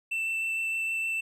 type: tone with vibrato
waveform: triangle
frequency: 2669 Hz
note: E7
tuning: 21 cents sharp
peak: -26 dBFS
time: 0.11-1.21 s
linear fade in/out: 10 ms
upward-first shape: triangle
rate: 6.5 Hz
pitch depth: 9 cents each way
effects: none